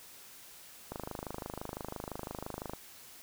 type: click train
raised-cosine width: 1 ms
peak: -24 dBFS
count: 48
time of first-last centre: 0.92-2.735 s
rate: 25.9 Hz
effects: white hiss -53 dBFS RMS until 3.22 s